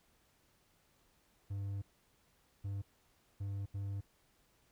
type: tone bursts at uneven times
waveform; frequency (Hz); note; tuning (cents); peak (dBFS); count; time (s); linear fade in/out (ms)
triangle; 99.3; G2; +23; -35; 4; 1.5-1.82 / 2.64-2.82 / 3.4-3.66 / 3.74-4.01; 10
effects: pink hiss -72 dBFS RMS until 4.71 s